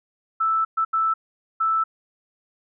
sine tone bursts at uneven times, 1318.5 Hz, E6, in tune, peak -18 dBFS, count 4, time 0.4-0.65 / 0.77-0.85 / 0.93-1.14 / 1.6-1.84 s, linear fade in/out 10 ms, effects none

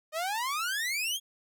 sawtooth exponential sweep, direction up, 604 to 3357 Hz, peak -26 dBFS, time 0.12-1.2 s, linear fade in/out 50 ms, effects none

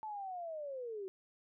sine linear sweep, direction down, 880 to 370 Hz, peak -40 dBFS, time 0.03-1.08 s, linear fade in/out 0 ms, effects none

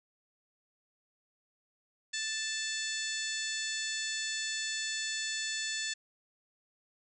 harmonic tone, 880 Hz, A5, in tune, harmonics 2 / 3 / 4 / 5 / 6 / 7 / 8 / 9, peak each -38 / -43 / -40 / -41 / -45 / -46 / -41 / -45 dBFS, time 2.13-5.94 s, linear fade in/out 10 ms, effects none

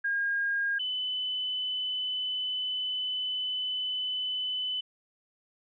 sine tone pair in turn, 1622 / 3011 Hz, G#6 / F#7, -41 / +30 cents, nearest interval major seventh, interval 1071 cents, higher second, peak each -26 / -29 dBFS, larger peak first, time 0.04-0.79 / 0.79-4.81 s, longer second, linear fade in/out 10 ms, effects none

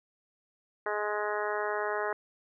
harmonic tone, 209.4 Hz, G#3, 15 cents sharp, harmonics 2 / 3 / 4 / 5 / 6 / 7 / 8 / 9, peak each -34 / -36 / -37 / -38 / -39 / -39 / -40 / -41 dBFS, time 0.86-2.13 s, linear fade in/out 2 ms, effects none

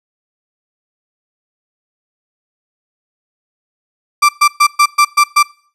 35% pulse tone bursts, 1174.7 Hz, D6, in tune, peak -4 dBFS, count 7, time 4.22-5.43 s, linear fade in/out 10 ms, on 70 ms, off 120 ms, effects noise-tail reverb RT60 0.5 s tail -24 dB re dry + low-pass 11000 Hz 12 dB/octave

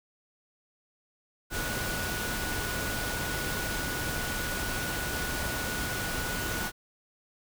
sine tone in noise, 1465 Hz, F#6, 18 cents flat, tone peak -36 dBFS, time 1.5-6.72 s, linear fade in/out 50 ms, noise pink, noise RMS -33 dBFS, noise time 1.5-6.72 s, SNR -6 dB, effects none

